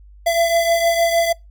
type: beating tone pair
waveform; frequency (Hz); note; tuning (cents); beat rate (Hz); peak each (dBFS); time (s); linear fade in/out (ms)
square; 673 / 679.5; E5 / F5; +36 / -48; 6.5; -16 / -23; 0.26-1.33; 10
effects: noise-tail reverb RT60 0.2 s tail -25 dB re dry + added 50 Hz sine -41 dBFS peak until 1.5 s